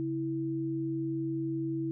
sine tone pair together, 138.59 / 327.3 Hz, C#3 / E4, 0 / -12 cents, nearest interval octave + minor third, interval 1488 cents, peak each -36 / -31 dBFS, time 0-1.91 s, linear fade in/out 0 ms, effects none

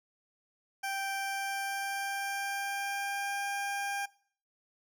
20% pulse tone with pitch glide, 784 to 800.5 Hz, G5 to G5, 0 to +36 cents, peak -28 dBFS, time 0.83-4.06 s, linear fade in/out 10 ms, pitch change +36 cents, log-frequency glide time 1.13-3.45 s, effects noise-tail reverb RT60 0.5 s tail -20 dB re dry

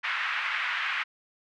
white band-pass noise, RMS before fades -30 dBFS, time 0.03-1.04 s, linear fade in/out 20 ms, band 1200 to 2400 Hz, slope 24 dB/octave, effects none

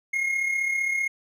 triangle tone with amplitude modulation, 2149 Hz, C7, 46 cents sharp, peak -19 dBFS, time 0.13-1.08 s, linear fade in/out 10 ms, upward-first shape sine, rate 35.4 Hz, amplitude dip 50%, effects none

